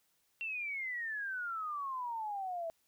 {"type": "exponential sweep", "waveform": "sine", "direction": "down", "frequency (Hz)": [2735, 648], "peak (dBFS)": -36, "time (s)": [0.41, 2.7], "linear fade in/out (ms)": 0, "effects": ["white hiss -75 dBFS RMS until 2.87 s"]}